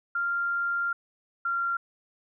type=tone pair in turn; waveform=sine; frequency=1392 / 1380.8 Hz; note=F6 / F6; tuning=-6 / -20 cents; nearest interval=unison; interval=14 cents; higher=first; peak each=-25 dBFS; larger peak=neither; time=0.15-0.93 / 1.45-1.77 s; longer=first; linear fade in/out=5 ms; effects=none